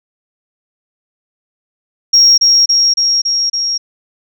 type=tone with echo; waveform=sine; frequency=5588 Hz; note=F8; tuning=in tune; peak=-3 dBFS; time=2.13-2.38 s; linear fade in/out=10 ms; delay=280 ms; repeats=5; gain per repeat=-2 dB; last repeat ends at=3.78 s; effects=tanh soft clip ceiling 0 dBFS